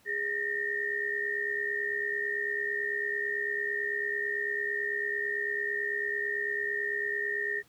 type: tone cluster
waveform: sine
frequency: 412.3 / 1812 / 1881 Hz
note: G#4 / A#6 / A#6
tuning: -13 / -50 / +15 cents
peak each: -37 / -32 / -33 dBFS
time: 0.05-7.63 s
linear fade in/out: 50 ms
effects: pink hiss -63 dBFS RMS until 7.68 s + high-pass 60 Hz 12 dB/octave